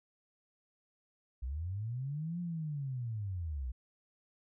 sine linear two-way sweep, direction up then down, 58.27 to 177.4 to 58.27 Hz, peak -35 dBFS, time 1.42-3.72 s, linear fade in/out 10 ms, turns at 2.4 s, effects none

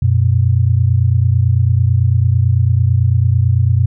sine tone pair together, 92.3 / 121.31 Hz, F#2 / B2, -4 / -31 cents, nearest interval perfect fourth, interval 473 cents, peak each -12 dBFS, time 0.02-3.86 s, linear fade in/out 5 ms, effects none

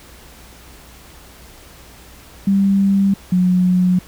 sine tone pair in turn, 196.6 / 181.6 Hz, G3 / F#3, +5 / -32 cents, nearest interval minor second, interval 137 cents, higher first, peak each -11 dBFS, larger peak neither, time 2.47-3.14 / 3.32-3.99 s, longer neither, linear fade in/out 5 ms, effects added 60 Hz sine -45 dBFS peak until 4.07 s + pink hiss -43 dBFS RMS until 4.07 s

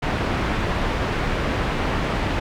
pink low-pass noise, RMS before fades -23 dBFS, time 0.02-2.4 s, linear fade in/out 10 ms, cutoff 2400 Hz, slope 12 dB/octave, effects none

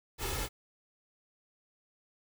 pink noise with comb filter, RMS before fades -35 dBFS, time 0.18-0.49 s, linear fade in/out 50 ms, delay 2.3 ms, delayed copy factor +0.65, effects none

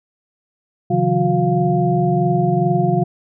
sine tone cluster, 136 / 158.1 / 180.7 / 360.7 / 700 Hz, C#3 / D#3 / F#3 / F#4 / F5, -33 / +28 / -41 / -44 / +4 cents, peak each -20 dBFS, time 0.9-3.04 s, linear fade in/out 10 ms, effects none

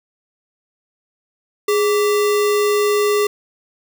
sine tone with sample-and-hold, 415.3 Hz, G#4, in tune, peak -13 dBFS, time 1.68-3.27 s, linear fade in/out 5 ms, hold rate 1575 Hz, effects none

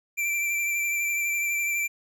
square tone with vibrato, 2349 Hz, D7, in tune, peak -25 dBFS, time 0.17-1.88 s, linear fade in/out 20 ms, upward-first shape sine, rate 12 Hz, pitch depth 21 cents each way, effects 11-bit

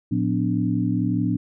sine tone cluster, 114.6 / 179.6 / 251 / 292.6 Hz, A#2 / F3 / B3 / D4, -29 / +49 / +28 / -6 cents, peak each -25 dBFS, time 0.11-1.37 s, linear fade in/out 10 ms, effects none

